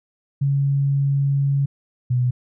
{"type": "tone pair in turn", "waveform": "sine", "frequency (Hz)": [139.4, 124.51], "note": ["C#3", "B2"], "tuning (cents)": [10, 15], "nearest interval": "major second", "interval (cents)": 195, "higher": "first", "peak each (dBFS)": -16, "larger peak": "neither", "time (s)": [[0.41, 1.66], [2.1, 2.31]], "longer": "first", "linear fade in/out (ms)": 10, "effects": []}